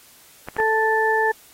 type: clicks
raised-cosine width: 0.5 ms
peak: -16 dBFS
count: 3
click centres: 0.486 / 0.566 / 0.601 s
type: harmonic tone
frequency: 440 Hz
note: A4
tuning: in tune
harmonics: 1 / 2 / 4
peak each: -21 / -21 / -21 dBFS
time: 0.58-1.32 s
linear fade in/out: 10 ms
effects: white hiss -50 dBFS RMS until 1.53 s + AAC 48 kbps

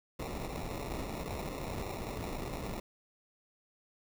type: noise with sample-and-hold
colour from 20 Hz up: pink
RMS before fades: -39 dBFS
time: 0.19-2.8 s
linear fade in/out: 5 ms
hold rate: 1575 Hz
effects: none

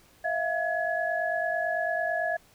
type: tone cluster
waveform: sine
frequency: 650 / 699 / 1692 Hz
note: E5 / F5 / G#6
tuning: -24 / +1 / +32 cents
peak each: -30 dBFS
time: 0.24-2.37 s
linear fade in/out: 10 ms
effects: pink hiss -59 dBFS RMS until 2.54 s

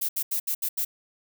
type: noise bursts at uneven times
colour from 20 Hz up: violet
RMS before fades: -27 dBFS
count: 6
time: 0.01-0.09 / 0.16-0.23 / 0.31-0.4 / 0.47-0.55 / 0.62-0.69 / 0.77-0.85 s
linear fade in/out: 10 ms
effects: none

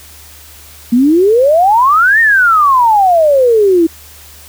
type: exponential two-way sweep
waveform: sine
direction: up then down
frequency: 228.8 to 1864.7 to 319.4 Hz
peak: -5 dBFS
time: 0.92-3.87 s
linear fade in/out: 10 ms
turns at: 2.2 s
effects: added 75 Hz sine -40 dBFS peak until 4.48 s + white hiss -37 dBFS RMS until 4.48 s

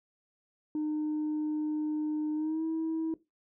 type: tone with pitch glide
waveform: sine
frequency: 304.8 to 322.2 Hz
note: D#4 to E4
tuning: -36 to -39 cents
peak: -27 dBFS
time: 0.75-3.14 s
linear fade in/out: 2 ms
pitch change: +97 cents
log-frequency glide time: 2.34-2.64 s
effects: noise-tail reverb RT60 0.2 s tail -17 dB re dry + tanh soft clip ceiling -27 dBFS

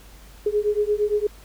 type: beating tone pair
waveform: sine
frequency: 413.4 / 422.1 Hz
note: G#4 / G#4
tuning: -8 / +28 cents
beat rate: 8.7 Hz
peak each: -22 dBFS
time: 0.46-1.27 s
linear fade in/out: 5 ms
effects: added 50 Hz sine -44 dBFS peak until 1.44 s + pink hiss -50 dBFS RMS until 1.44 s

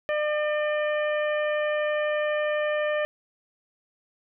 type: harmonic tone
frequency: 601 Hz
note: D5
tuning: 40 cents sharp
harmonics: 1 / 2 / 3 / 4 / 5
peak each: -24 / -35 / -31 / -38 / -42 dBFS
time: 0.09-3.05 s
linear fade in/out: 0 ms
effects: none

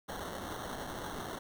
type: noise with sample-and-hold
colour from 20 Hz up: white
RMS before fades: -41 dBFS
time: 0.08-1.39 s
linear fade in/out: 10 ms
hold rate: 2450 Hz
effects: none

